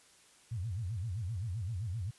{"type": "tone with vibrato", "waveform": "sine", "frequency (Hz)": 101.2, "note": "G#2", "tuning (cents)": -44, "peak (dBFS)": -34, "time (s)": [0.51, 2.11], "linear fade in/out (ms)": 10, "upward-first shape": "sine", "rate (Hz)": 7.7, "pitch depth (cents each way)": 290, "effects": ["white hiss -62 dBFS RMS until 2.18 s", "resampled to 24000 Hz"]}